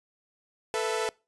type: chord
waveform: sawtooth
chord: A suspended second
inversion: none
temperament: equal with one note detuned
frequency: 440 / 493.9 / 666.1 Hz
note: A4 / B4 / E5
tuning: 0 / 0 / +18 cents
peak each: -25 / -29 / -31 dBFS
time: 0.74-1.09 s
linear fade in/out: 0 ms
effects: noise-tail reverb RT60 0.3 s tail -25 dB re dry + resampled to 24000 Hz